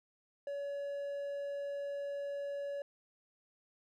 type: tone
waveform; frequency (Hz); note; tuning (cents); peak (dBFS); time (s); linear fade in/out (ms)
triangle; 566; C#5; +36; -35; 0.47-2.82; 2
effects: none